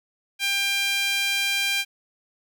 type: tone with high-pass filter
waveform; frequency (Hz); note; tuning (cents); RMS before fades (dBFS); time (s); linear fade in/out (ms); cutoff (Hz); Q
sawtooth; 796; G5; +26; -24; 0.39-1.85; 50; 2500; 2.4
effects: none

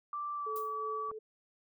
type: tone with pitch glide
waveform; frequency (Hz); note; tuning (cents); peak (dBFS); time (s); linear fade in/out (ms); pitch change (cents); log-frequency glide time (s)
sine; 1173 to 1146.9; D6 to D6; -2 to -41; -35; 0.13-1.11; 2; -39; 0.35-0.52
type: tone with tremolo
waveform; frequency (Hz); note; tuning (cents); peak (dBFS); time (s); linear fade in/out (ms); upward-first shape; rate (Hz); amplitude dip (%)
sine; 435; A4; -20; -38; 0.46-1.19; 10; sine; 2.8; 45
type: noise with exponential decay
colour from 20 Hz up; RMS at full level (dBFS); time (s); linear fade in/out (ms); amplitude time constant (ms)
violet; -44; 0.56-0.77; 0; 44
type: clicks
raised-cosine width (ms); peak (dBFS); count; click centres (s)
1; -48 / -38; 2; 1.09 / 1.115
effects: none

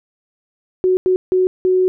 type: tone bursts at uneven times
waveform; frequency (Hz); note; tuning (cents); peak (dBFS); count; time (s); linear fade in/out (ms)
sine; 370; F#4; 0; -11; 4; 0.84-0.97 / 1.06-1.16 / 1.32-1.47 / 1.65-1.88; 0
effects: none

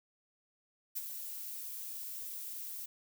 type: noise with ADSR envelope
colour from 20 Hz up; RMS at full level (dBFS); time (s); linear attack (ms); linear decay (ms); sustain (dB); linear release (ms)
violet; -36; 0.95-2.86; 19; 38; -7; 6
effects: none

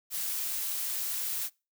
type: noise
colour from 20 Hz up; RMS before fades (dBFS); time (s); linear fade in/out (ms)
blue; -33; 0.1-1.5; 50
effects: noise-tail reverb RT60 0.3 s tail -25 dB re dry

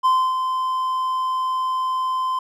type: tone with ADSR envelope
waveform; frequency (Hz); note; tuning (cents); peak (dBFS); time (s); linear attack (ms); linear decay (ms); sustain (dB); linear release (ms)
triangle; 1033; C6; -22; -11; 0.03-2.39; 25; 280; -7; 4
effects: none

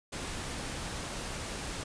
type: noise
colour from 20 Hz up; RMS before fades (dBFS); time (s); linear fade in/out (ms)
pink; -38; 0.12-1.84; 10
effects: resampled to 22050 Hz

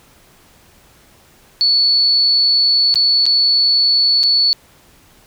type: tone with dropouts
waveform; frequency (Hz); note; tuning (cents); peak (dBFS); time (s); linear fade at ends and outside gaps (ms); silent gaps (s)
sine; 4435; C#8; 0; -10; 1.61-4.53; 0; 2.941-2.957 / 3.256-3.264 / 4.232-4.237
effects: pink hiss -49 dBFS RMS until 5.26 s

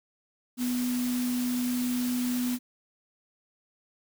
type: tone in noise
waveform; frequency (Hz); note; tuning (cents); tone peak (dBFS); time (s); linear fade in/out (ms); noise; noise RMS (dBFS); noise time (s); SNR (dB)
sine; 247.3; B3; +3; -26; 0.57-2.59; 50; white; -38; 0.57-2.59; +9
effects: none

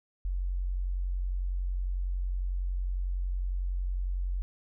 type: tone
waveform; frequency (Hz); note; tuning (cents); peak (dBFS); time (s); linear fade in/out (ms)
sine; 45.47; F#1; -29; -28; 0.25-4.42; 0
effects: none

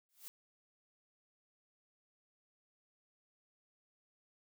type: noise with exponential growth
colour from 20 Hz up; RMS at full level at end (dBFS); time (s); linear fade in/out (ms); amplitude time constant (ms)
blue; -45; 0.09-0.28; 0; 40
effects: none

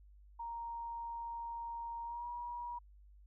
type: tone with pitch glide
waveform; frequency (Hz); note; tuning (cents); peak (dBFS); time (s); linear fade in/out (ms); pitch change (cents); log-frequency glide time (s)
sine; 933 to 958.7; A#5 to A#5; +1 to +48; -40; 0.39-2.79; 10; +47; 2.04-2.27
effects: added 50 Hz sine -57 dBFS peak until 3.26 s

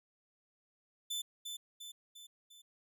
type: tone with echo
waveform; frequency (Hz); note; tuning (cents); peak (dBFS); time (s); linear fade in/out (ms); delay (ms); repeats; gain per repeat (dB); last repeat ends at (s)
sawtooth; 3520; A7; 0; -33; 1.1-1.22; 10; 350; 4; -5; 2.62
effects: none

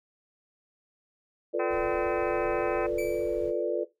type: chord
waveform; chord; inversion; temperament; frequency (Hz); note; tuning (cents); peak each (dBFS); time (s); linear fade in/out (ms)
sine; B half-diminished seventh; second; equal; 349.2 / 440 / 493.9 / 587.3; F4 / A4 / B4 / D5; 0 / 0 / 0 / 0; -31; 1.53-3.85; 20
type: harmonic tone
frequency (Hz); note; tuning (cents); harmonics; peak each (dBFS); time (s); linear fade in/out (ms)
256.2; C4; -36; 3 / 4 / 5 / 6 / 7 / 8 / 9 / 10; -34 / -38 / -39 / -42 / -43 / -45 / -46 / -44; 1.59-2.87; 10
type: noise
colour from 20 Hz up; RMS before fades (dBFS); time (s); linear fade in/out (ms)
brown; -45; 1.68-3.53; 50
type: tone with exponential decay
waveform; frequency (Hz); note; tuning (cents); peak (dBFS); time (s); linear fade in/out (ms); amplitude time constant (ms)
45% pulse; 2314; D7; -26; -35; 2.98-3.63; 5; 140
effects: noise-tail reverb RT60 0.2 s tail -17 dB re dry

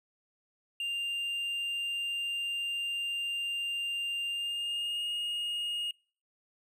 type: tone with pitch glide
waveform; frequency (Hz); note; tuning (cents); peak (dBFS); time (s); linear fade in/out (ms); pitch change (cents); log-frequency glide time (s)
triangle; 2794 to 2858; F7 to F7; 0 to +39; -30; 0.8-5.91; 2; +39; 4.28-5.12
effects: noise-tail reverb RT60 0.4 s tail -25 dB re dry

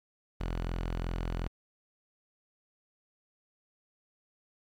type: tone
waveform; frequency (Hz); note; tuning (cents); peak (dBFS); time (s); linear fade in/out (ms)
sawtooth; 42.73; F1; -37; -28; 0.4-1.48; 10
effects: low-pass 4000 Hz 12 dB/octave + 10-bit

